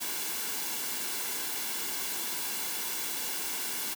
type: noise with comb filter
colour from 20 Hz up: white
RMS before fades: -34 dBFS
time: 0-3.95 s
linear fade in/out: 20 ms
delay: 1.6 ms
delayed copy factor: -0.5
effects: high-pass 200 Hz 12 dB/octave